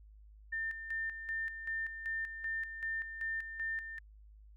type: tone with tremolo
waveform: sine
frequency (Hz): 1800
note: A6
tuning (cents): +39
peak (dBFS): -34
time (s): 0.52-3.99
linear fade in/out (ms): 10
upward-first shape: square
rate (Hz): 2.6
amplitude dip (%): 60
effects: added 52 Hz sine -54 dBFS peak until 4.56 s